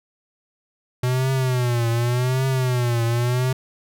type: tone with vibrato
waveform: square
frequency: 124.2 Hz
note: B2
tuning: 10 cents sharp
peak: -19 dBFS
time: 1.03-3.53 s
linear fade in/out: 5 ms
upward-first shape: triangle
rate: 0.87 Hz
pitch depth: 130 cents each way
effects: none